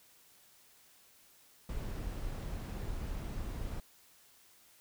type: noise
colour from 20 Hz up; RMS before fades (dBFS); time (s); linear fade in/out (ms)
brown; -39; 1.69-3.8; 2
effects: white hiss -63 dBFS RMS until 4.8 s